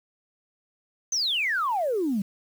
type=exponential sweep; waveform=sine; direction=down; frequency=6340 to 185.7 Hz; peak=-22 dBFS; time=1.12-2.22 s; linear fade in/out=5 ms; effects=tanh soft clip ceiling -18 dBFS + 8-bit